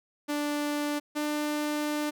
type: tone pair in turn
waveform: sawtooth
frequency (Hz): 293.7 / 298.3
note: D4 / D4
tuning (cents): 0 / +27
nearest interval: unison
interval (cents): 27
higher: second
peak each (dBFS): -24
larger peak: neither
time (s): 0.28-1 / 1.15-2.11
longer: second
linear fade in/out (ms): 20
effects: none